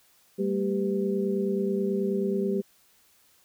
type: tone cluster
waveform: sine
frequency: 196.5 / 225.8 / 392.7 / 498.5 Hz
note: G3 / A3 / G4 / B4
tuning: +4 / +45 / +3 / +16 cents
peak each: -28 / -33 / -27 / -36 dBFS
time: 0.38-2.62 s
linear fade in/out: 20 ms
effects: white hiss -62 dBFS RMS until 3.44 s